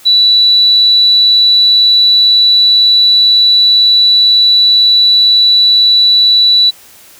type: tone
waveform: sine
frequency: 3951 Hz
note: B7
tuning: in tune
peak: -4 dBFS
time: 0.05-6.71 s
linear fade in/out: 20 ms
effects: white hiss -39 dBFS RMS until 7.19 s